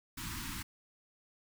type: band-stop noise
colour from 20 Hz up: pink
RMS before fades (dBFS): -41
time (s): 0.17-0.63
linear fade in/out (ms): 10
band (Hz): 340 to 900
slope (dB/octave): 96
effects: none